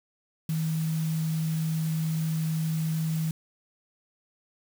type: tone in noise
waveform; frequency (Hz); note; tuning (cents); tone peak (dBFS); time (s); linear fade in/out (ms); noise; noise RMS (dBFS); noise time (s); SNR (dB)
sine; 159.6; D#3; +44; -25; 0.49-3.31; 2; white; -43; 0.49-3.31; +15
effects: none